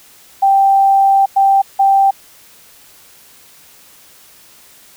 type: tone bursts at uneven times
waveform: sine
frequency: 784 Hz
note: G5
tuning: in tune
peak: -7 dBFS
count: 3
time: 0.42-1.26 / 1.36-1.62 / 1.79-2.11 s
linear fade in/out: 10 ms
effects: white hiss -44 dBFS RMS until 4.96 s